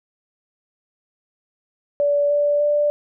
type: tone with pitch steps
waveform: sine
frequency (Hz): 577 / 582.7 / 588.4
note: D5 / D5 / D5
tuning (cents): -31 / -14 / +3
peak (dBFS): -15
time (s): 2-2.9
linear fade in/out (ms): 0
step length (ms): 300
effects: none

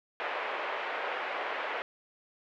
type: band-pass noise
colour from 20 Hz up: pink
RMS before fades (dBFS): -35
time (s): 0.2-1.82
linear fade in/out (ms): 0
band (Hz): 490 to 2600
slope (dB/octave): 24
effects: none

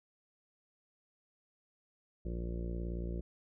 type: harmonic tone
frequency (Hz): 58.27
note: A#1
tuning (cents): 0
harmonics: 1 / 2 / 3 / 4 / 5 / 6 / 7 / 8 / 9 / 10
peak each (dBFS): -37 / -47 / -43 / -52 / -53 / -46 / -55 / -53 / -56 / -56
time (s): 2.25-3.21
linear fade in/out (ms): 5
effects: none

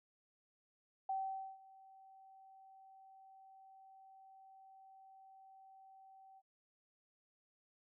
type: tone with ADSR envelope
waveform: sine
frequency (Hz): 770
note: G5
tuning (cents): -31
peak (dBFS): -35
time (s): 1.09-6.42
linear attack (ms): 5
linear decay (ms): 480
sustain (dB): -23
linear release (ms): 43
effects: none

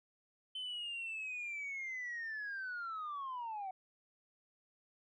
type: linear sweep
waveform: sine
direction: down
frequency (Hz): 3070 to 740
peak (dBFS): -38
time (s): 0.55-3.71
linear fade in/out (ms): 5
effects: tanh soft clip ceiling -37 dBFS

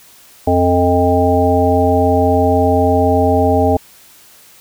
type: harmonic tone with a mistuned harmonic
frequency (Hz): 88.2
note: F2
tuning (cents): +18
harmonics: 1 / 3 / 5 / 7 / 9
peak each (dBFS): -16 / -16 / -16 / -16 / -16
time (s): 0.47-3.77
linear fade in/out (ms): 5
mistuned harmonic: 7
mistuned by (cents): +28
effects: white hiss -44 dBFS RMS until 4.6 s

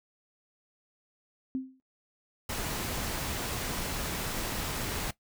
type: tone with exponential decay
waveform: sine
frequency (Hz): 261.6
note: C4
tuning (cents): 0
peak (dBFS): -26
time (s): 1.55-1.8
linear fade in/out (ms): 0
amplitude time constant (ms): 54
type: noise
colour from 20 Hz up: pink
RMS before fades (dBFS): -34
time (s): 2.49-5.11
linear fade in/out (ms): 5
effects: noise-tail reverb RT60 0.1 s tail -17 dB re dry

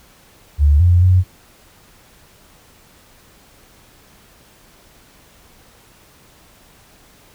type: tone with pitch steps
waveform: sine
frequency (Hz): 72.9 / 88.1 / 91.7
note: D2 / F2 / F#2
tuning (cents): -12 / +16 / -15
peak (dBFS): -8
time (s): 0.58-1.24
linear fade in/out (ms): 50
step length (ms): 220
effects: pink hiss -49 dBFS RMS until 7.34 s

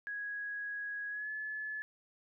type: tone with pitch glide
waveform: sine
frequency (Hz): 1661.2 to 1719.8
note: G#6 to A6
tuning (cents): 0 to -40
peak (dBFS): -37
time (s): 0.07-1.82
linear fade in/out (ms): 0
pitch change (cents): +60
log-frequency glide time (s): 1.09-1.3
effects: none

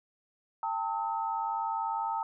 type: tone cluster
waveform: sine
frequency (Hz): 799 / 899 / 1280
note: G5 / A5 / D#6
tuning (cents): +33 / +37 / +49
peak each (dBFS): -36 / -31 / -37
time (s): 0.63-2.23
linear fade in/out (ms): 2
effects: none

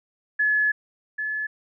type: tone pair in turn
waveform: sine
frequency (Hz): 1708 / 1718.9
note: G#6 / A6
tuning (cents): +48 / -41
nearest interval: unison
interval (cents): 11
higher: second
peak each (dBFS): -18 / -25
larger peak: first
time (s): 0.39-0.72 / 1.18-1.47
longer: first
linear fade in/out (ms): 10
effects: none

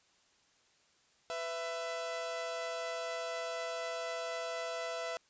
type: tone pair together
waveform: sawtooth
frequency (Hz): 500 / 665.3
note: B4 / E5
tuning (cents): +21 / +16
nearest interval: perfect fourth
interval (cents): 495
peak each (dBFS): -38 / -34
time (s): 1.3-5.17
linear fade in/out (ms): 0
effects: white hiss -69 dBFS RMS until 5.29 s + resampled to 16000 Hz

